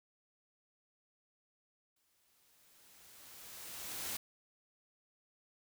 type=noise with exponential growth; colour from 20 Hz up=white; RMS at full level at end=-39 dBFS; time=1.96-4.17 s; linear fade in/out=5 ms; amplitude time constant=480 ms; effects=none